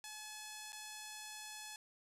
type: tone with dropouts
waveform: 5% pulse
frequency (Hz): 855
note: A5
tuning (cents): -50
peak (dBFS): -35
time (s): 0.04-1.76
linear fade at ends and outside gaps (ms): 1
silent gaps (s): 0.722-0.729
effects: low-pass 12000 Hz 12 dB/octave + 12-bit